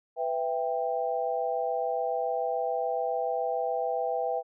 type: tone cluster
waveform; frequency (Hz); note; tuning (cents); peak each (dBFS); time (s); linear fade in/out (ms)
sine; 498.4 / 662 / 789; B4 / E5 / G5; +16 / +7 / +11; -31; 0.16-4.43; 50
effects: none